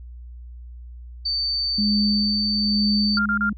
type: tone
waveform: sine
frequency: 4569 Hz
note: D8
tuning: 48 cents flat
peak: -21 dBFS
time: 1.25-3.19 s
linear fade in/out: 10 ms
type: tone with tremolo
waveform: sine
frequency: 208.4 Hz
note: G#3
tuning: 6 cents sharp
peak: -18 dBFS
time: 1.78-3.53 s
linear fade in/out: 5 ms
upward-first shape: sine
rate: 1.1 Hz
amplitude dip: 50%
type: tone bursts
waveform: sine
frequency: 1396.9 Hz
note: F6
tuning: in tune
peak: -19 dBFS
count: 3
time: 3.17-3.495 s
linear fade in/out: 2 ms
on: 87 ms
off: 32 ms
effects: added 60 Hz sine -36 dBFS peak until 3.57 s